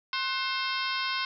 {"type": "harmonic tone with a mistuned harmonic", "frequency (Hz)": 530, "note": "C5", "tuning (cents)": 22, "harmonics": [2, 3, 4, 5, 6, 7, 8, 9, 10], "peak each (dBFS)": [-33, -35, -36, -37, -38, -38, -39, -40, -40], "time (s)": [0.13, 1.25], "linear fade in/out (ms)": 2, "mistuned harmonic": 3, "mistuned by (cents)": -98, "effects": []}